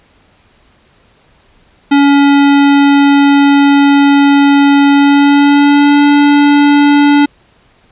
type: tone with pitch glide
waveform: square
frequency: 282.3 to 288.6 Hz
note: C#4 to D4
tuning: +32 to -30 cents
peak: -5 dBFS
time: 1.91-7.26 s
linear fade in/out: 10 ms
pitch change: +38 cents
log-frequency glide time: 4.92-6.03 s
effects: pink hiss -49 dBFS RMS until 7.91 s + resampled to 8000 Hz